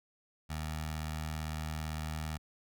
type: tone with notch filter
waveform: 15% pulse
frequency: 77.78 Hz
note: D#2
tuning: in tune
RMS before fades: -38 dBFS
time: 0.49-2.38 s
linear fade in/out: 20 ms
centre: 340 Hz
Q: 0.64
effects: none